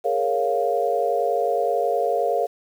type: chord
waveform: sine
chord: Bb minor seventh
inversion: third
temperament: equal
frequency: 415.3 / 466.2 / 554.4 / 698.5 Hz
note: Ab4 / Bb4 / Db5 / F5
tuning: 0 / 0 / 0 / 0 cents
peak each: -27 / -24 / -25 / -23 dBFS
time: 0.04-2.47 s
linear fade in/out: 20 ms
effects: 8-bit